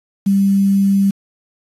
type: tone with quantisation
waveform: sine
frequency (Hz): 196.9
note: G3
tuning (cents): +8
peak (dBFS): -10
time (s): 0.26-1.11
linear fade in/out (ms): 10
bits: 6
effects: resampled to 32000 Hz